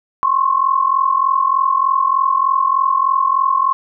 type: tone pair together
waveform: sine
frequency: 1052 / 1095.3 Hz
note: C6 / C#6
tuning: +9 / -21 cents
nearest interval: minor second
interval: 70 cents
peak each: -15 dBFS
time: 0.23-3.73 s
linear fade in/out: 0 ms
effects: none